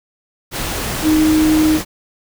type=tone in noise; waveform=sine; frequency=311.1 Hz; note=D#4; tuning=in tune; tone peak=-10 dBFS; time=1.02-1.8 s; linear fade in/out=50 ms; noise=pink; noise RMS=-22 dBFS; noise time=0.51-1.85 s; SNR=+9 dB; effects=none